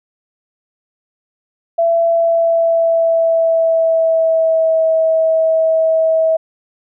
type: tone with pitch glide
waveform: sine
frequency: 670 to 644.9 Hz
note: E5 to E5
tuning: +28 to -38 cents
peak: -10 dBFS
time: 1.78-6.37 s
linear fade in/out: 10 ms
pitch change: -66 cents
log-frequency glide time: 2.08-4.84 s
effects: none